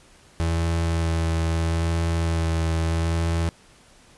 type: tone with vibrato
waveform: 35% pulse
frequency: 82.5 Hz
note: E2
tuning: 2 cents sharp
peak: -19 dBFS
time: 0.4-3.49 s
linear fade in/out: 0 ms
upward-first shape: sine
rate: 0.77 Hz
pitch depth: 17 cents each way
effects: pink hiss -53 dBFS RMS until 4.17 s + resampled to 24000 Hz